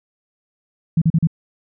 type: tone bursts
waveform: sine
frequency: 162.9 Hz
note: E3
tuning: 20 cents flat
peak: -11 dBFS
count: 4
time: 0.97-1.272 s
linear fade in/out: 5 ms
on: 47 ms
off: 38 ms
effects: none